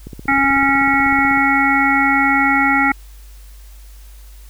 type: click train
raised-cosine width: 3 ms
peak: -18 dBFS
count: 22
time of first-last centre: 0.07-1.374 s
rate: 16.1 Hz
type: harmonic tone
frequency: 275.5 Hz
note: C#4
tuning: 11 cents flat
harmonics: 1 / 3 / 5 / 7 / 8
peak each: -18 / -18 / -18 / -18 / -18 dBFS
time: 0.28-2.92 s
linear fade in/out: 5 ms
effects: added 50 Hz sine -36 dBFS peak until 4.49 s + white hiss -49 dBFS RMS until 4.49 s